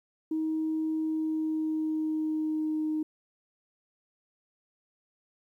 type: tone with pitch glide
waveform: sine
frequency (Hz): 315.7 to 309.7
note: D#4 to D#4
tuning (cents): +25 to -8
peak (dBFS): -26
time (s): 0.31-3.03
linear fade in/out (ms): 5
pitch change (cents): -33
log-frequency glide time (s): 0.99-2.91
effects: tanh soft clip ceiling -22 dBFS + 11-bit